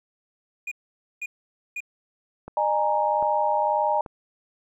triangle tone bursts, 2446 Hz, D#7, 30 cents flat, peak -27 dBFS, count 3, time 0.67-1.805 s, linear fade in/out 5 ms, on 45 ms, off 500 ms
clicks, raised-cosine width 1 ms, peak -23 dBFS, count 3, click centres 2.48 / 3.226 / 4.062 s
sine chord, D# suspended fourth, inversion none, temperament equal with one note detuned, 607 / 830.6 / 932.3 Hz, D#5 / G#5 / A#5, -43 / 0 / 0 cents, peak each -25 / -24 / -24 dBFS, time 2.57-4.01 s, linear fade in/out 2 ms
effects none

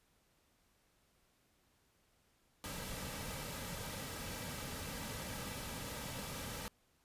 pink noise with comb filter, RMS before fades -44 dBFS, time 2.64-6.68 s, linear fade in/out 0 ms, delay 2.8 ms, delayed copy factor -0.5, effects pink hiss -74 dBFS RMS until 7.04 s + resampled to 32000 Hz

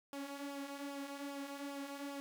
sawtooth tone with flanger, 280.6 Hz, C#4, 21 cents sharp, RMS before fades -45 dBFS, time 0.13-2.2 s, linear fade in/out 0 ms, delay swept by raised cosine 0.48 to 4.18 ms, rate 2.5 Hz, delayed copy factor -0.55, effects none

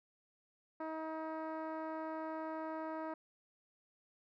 10% pulse tone with low-pass filter, 317.4 Hz, D#4, 35 cents sharp, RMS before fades -42 dBFS, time 0.8-3.14 s, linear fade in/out 5 ms, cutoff 1000 Hz, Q 0.92, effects none

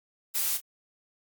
blue noise with echo, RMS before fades -28 dBFS, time 0.34-0.58 s, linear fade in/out 20 ms, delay 30 ms, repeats 1, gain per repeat -11 dB, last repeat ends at 0.61 s, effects Opus 48 kbps

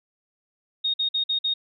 sine tone bursts, 3718 Hz, A#7, 5 cents flat, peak -21 dBFS, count 5, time 0.84-1.54 s, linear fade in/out 10 ms, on 100 ms, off 50 ms, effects none

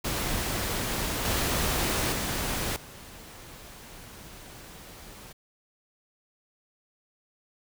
pink noise with level steps, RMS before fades -30 / -27 / -30 / -46 dBFS, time 0.04-5.33 s, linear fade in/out 10 ms, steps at 1.25 / 2.12 / 2.76 s, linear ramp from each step 2 ms, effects none

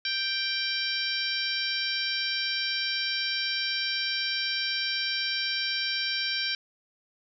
harmonic tone, 784 Hz, G5, in tune, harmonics 2 / 3 / 4 / 5 / 6 / 7, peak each -34 / -34 / -34 / -34 / -34 / -34 dBFS, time 0.05-6.55 s, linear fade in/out 2 ms, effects none

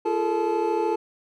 triangle tone cluster, 342.7 / 421.2 / 454.4 / 868 Hz, F4 / G#4 / A#4 / A5, -33 / +24 / -44 / -24 cents, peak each -25 dBFS, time 0.05-0.96 s, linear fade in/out 10 ms, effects none

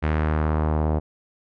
sawtooth tone with low-pass filter sweep, 77.3 Hz, D#2, 11 cents flat, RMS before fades -22 dBFS, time 0.02-1 s, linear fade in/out 20 ms, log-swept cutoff 2100 to 720 Hz, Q 1.5, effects none

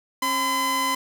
sawtooth tone pair together, 269.5 / 1017.5 Hz, C#4 / C6, -49 / -49 cents, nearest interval octave + major seventh, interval 2300 cents, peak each -27 / -18 dBFS, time 0.22-0.95 s, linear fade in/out 5 ms, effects none

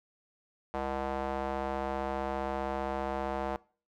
square tone with band-pass filter, 67.6 Hz, C#2, 43 cents flat, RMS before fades -34 dBFS, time 0.74-3.56 s, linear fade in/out 0 ms, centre 760 Hz, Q 1.7, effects noise-tail reverb RT60 0.4 s tail -22 dB re dry

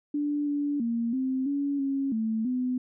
sine tone with pitch steps, 292.4 / 288.9 / 232.5 / 261.4 / 282.7 / 273.8 / 221.5 / 252.2 Hz, D4 / D4 / A#3 / C4 / C#4 / C#4 / A3 / B3, -7 / -28 / -4 / -1 / +34 / -21 / +12 / +36 cents, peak -25 dBFS, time 0.14-2.78 s, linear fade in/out 5 ms, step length 330 ms, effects none

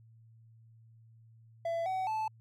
triangle tone with pitch steps, 670 / 754 / 873 Hz, E5 / F#5 / A5, +28 / +32 / -14 cents, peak -29 dBFS, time 1.65-2.28 s, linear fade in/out 5 ms, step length 210 ms, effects added 113 Hz sine -56 dBFS peak until 2.4 s

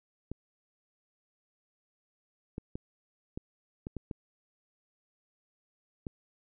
clicks, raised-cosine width 3 ms, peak -24 dBFS, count 8, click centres 0.316 / 2.581 / 2.755 / 3.375 / 3.869 / 3.967 / 4.112 / 6.068 s, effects none

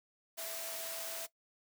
sine tone in noise, 659.3 Hz, E5, in tune, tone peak -46 dBFS, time 0.37-1.27 s, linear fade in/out 20 ms, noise white, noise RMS -42 dBFS, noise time 0.37-1.27 s, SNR -7 dB, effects noise-tail reverb RT60 0.1 s tail -18 dB re dry + high-pass 400 Hz 12 dB/octave

